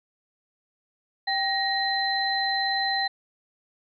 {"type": "tone cluster", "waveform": "sine", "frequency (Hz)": [783, 1880, 4059], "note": ["G5", "A#6", "B7"], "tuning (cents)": [-2, 14, 47], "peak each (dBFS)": [-27, -28, -27], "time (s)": [1.27, 3.08], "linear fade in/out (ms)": 10, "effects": []}